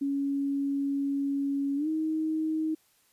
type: tone with pitch glide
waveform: sine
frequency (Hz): 278.9 to 314.9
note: C#4 to D#4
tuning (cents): +11 to +21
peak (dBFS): -26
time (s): 0.01-2.75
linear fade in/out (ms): 10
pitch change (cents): +210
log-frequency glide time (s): 1.76-1.88
effects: white hiss -66 dBFS RMS until 3.12 s + resampled to 32000 Hz